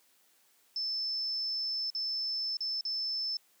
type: tone with dropouts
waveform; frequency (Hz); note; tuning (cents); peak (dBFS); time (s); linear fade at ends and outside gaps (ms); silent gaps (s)
sine; 5274; E8; 0; -31; 0.76-3.37; 2; 1.902-1.949 / 2.57-2.606 / 2.81-2.851
effects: white hiss -67 dBFS RMS until 3.6 s + high-pass 200 Hz 12 dB/octave